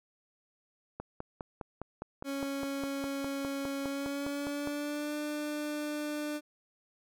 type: click train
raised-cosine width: 1 ms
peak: -24 dBFS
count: 19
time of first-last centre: 1-4.673 s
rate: 4.9 Hz
type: tone with pitch glide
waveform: 30% pulse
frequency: 276.5 to 298.1 Hz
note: C#4 to D4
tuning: -4 to +26 cents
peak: -31 dBFS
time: 2.24-6.41 s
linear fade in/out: 50 ms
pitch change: +130 cents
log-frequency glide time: 3.86-5.16 s
effects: none